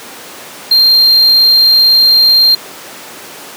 triangle tone, 4186 Hz, C8, in tune, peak -3 dBFS, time 0.71-2.55 s, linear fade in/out 5 ms, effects pink hiss -29 dBFS RMS until 3.56 s + high-pass 300 Hz 12 dB/octave

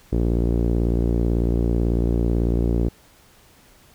sawtooth tone with low-pass filter, 58.1 Hz, A#1, 5 cents flat, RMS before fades -20 dBFS, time 0.12-2.89 s, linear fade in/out 10 ms, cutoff 380 Hz, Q 2, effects pink hiss -53 dBFS RMS until 3.94 s

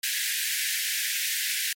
pink high-pass noise, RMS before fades -28 dBFS, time 0.03-1.73 s, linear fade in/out 5 ms, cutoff 1600 Hz, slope 96 dB/octave, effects MP3 64 kbps

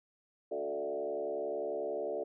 sine tone with frequency modulation, 512 Hz, C5, 38 cents flat, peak -33 dBFS, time 0.51-2.24 s, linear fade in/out 10 ms, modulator 71.1 Hz, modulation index 2.2, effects none

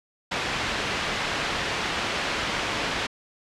white low-pass noise, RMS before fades -28 dBFS, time 0.31-3.07 s, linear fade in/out 10 ms, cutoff 2900 Hz, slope 12 dB/octave, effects low-pass 8000 Hz 12 dB/octave

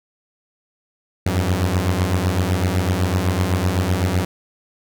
sawtooth beating tone pair, 87.6 / 95.5 Hz, F2 / G2, +6 / -45 cents, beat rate 7.9 Hz, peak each -16 dBFS, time 1.26-4.25 s, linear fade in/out 5 ms, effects none

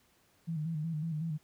sine tone with vibrato, 158.6 Hz, D#3, 33 cents sharp, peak -32 dBFS, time 0.47-1.38 s, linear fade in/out 20 ms, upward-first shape square, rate 5.4 Hz, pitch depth 70 cents each way, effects pink hiss -68 dBFS RMS until 1.43 s + high-pass 60 Hz 12 dB/octave

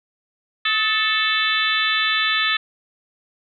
harmonic tone with a mistuned harmonic, 440 Hz, A4, in tune, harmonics 3 / 4 / 5 / 6 / 7 / 8 / 9, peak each -25 / -22 / -27 / -26 / -29 / -23 / -28 dBFS, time 0.65-2.57 s, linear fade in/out 5 ms, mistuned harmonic 3, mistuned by -53 cents, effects none

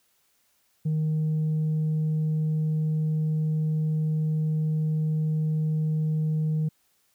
sine tone with tanh clipping, 155.56 Hz, D#3, in tune, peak -23 dBFS, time 0.85-6.69 s, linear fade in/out 10 ms, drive 1 dB, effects white hiss -68 dBFS RMS until 7.14 s

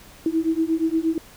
sine beating tone pair, 320 / 328.5 Hz, D#4 / E4, +49 / -6 cents, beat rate 8.5 Hz, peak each -22 dBFS, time 0.26-1.18 s, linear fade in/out 2 ms, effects pink hiss -47 dBFS RMS until 1.36 s

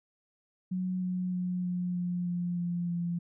sine tone with pitch steps, 183.9 / 182.21 / 180.53 / 178.87 / 177.23 / 175.6 / 173.98 / 172.38 Hz, F#3 / F#3 / F#3 / F3 / F3 / F3 / F3 / F3, -10 / -26 / -42 / +42 / +26 / +10 / -6 / -22 cents, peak -29 dBFS, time 0.71-3.19 s, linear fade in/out 10 ms, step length 310 ms, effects none

